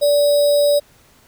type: tone with sample-and-hold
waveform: sine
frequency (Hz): 580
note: D5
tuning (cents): -22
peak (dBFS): -11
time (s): 0.01-0.8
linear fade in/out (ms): 20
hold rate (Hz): 4410
effects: pink hiss -52 dBFS RMS until 1.27 s